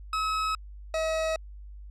40% pulse tone pair in turn, 1284 / 639.8 Hz, E6 / D#5, -46 / +48 cents, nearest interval octave, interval 1206 cents, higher first, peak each -25 dBFS, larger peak neither, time 0.13-0.55 / 0.94-1.36 s, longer neither, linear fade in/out 2 ms, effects added 50 Hz sine -41 dBFS peak until 1.9 s + low-pass 7000 Hz 12 dB/octave

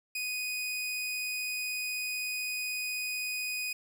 sawtooth tone, 2489 Hz, D#7, in tune, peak -29 dBFS, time 0.15-3.73 s, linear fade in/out 5 ms, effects none

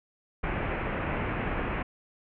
pink low-pass noise, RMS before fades -31 dBFS, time 0.43-1.83 s, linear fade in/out 10 ms, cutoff 2600 Hz, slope 48 dB/octave, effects none

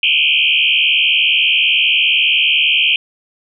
sine tone with frequency modulation, 2794 Hz, F7, in tune, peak -10 dBFS, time 0.03-2.96 s, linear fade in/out 2 ms, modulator 75.1 Hz, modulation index 5.4, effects none

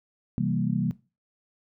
sine chord, C dominant seventh, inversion none, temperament equal, 130.81 / 164.81 / 196 / 233.1 Hz, C3 / E3 / G3 / Bb3, 0 / 0 / 0 / 0 cents, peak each -29 dBFS, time 0.38-0.91 s, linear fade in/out 0 ms, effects noise-tail reverb RT60 0.3 s tail -19 dB re dry

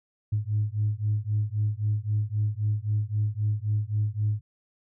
sine beating tone pair, 103.83 / 107.63 Hz, G#2 / A2, 0 / -38 cents, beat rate 3.8 Hz, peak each -26 dBFS, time 0.32-4.41 s, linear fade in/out 10 ms, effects tanh soft clip ceiling -17 dBFS

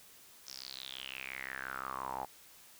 sawtooth tone with band-pass filter sweep, 65.8 Hz, C2, 10 cents sharp, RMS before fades -43 dBFS, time 0.46-2.26 s, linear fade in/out 20 ms, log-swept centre 5700 to 800 Hz, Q 7.5, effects white hiss -58 dBFS RMS until 2.79 s

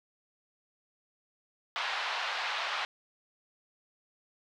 pink band-pass noise, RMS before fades -34 dBFS, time 1.76-2.85 s, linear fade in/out 0 ms, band 780 to 4100 Hz, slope 24 dB/octave, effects none

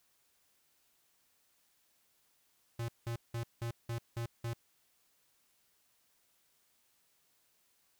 square tone bursts, 116.9 Hz, A#2, 5 cents sharp, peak -36 dBFS, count 7, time 2.79-4.535 s, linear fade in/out 5 ms, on 95 ms, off 180 ms, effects white hiss -73 dBFS RMS until 7.99 s

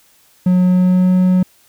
triangle tone with pitch glide, 181.7 to 183.6 Hz, F#3 to F#3, -31 to -13 cents, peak -7 dBFS, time 0.46-1.43 s, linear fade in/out 5 ms, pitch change +18 cents, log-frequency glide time 0.64-1.13 s, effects white hiss -52 dBFS RMS until 1.68 s

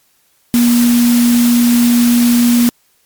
sine tone in noise, 239.2 Hz, A#3, 45 cents sharp, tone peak -7 dBFS, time 0.54-2.69 s, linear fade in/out 0 ms, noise white, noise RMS -20 dBFS, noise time 0.54-2.69 s, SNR +10 dB, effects white hiss -56 dBFS RMS until 3.05 s + MP3 96 kbps

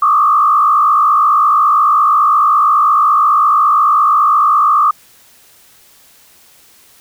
sine tone with frequency modulation, 1192 Hz, D6, 25 cents sharp, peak -7 dBFS, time 0.02-4.91 s, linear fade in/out 5 ms, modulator 54.5 Hz, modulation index 1.3, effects white hiss -46 dBFS RMS until 7 s

